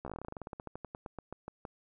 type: slowing click train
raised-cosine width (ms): 1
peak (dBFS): -27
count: 26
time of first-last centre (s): 0.05-1.652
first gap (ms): 14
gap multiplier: 1.11
effects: none